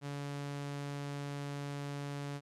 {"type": "tone", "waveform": "sawtooth", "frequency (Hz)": 142.6, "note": "C#3", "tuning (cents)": 49, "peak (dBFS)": -34, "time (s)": [0.01, 2.41], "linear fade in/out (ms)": 50, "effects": ["low-pass 9000 Hz 12 dB/octave", "MP3 96 kbps"]}